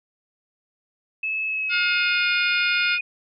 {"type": "tone with pitch glide", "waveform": "sine", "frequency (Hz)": [2598, 2475], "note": ["E7", "D#7"], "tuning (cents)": [-26, -10], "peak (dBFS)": -23, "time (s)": [1.23, 3.01], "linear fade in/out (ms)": 5, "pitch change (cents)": -84, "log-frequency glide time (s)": [1.44, 2.27]}
{"type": "harmonic tone", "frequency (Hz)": 713, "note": "F5", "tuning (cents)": 36, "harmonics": [2, 3, 4, 5, 6, 7], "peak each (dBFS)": [-23, -27, -29, -31, -33, -34], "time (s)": [1.69, 2.99], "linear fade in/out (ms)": 50}
{"effects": []}